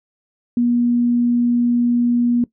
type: tone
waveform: sine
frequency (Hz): 240.3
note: B3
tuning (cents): -47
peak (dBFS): -13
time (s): 0.57-2.44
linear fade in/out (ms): 2
effects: noise-tail reverb RT60 0.1 s tail -19 dB re dry